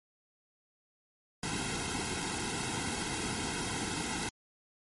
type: noise with comb filter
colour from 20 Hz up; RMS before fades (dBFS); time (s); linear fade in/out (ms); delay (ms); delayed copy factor
pink; -35; 1.43-4.29; 2; 1.7; -0.95
effects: MP3 48 kbps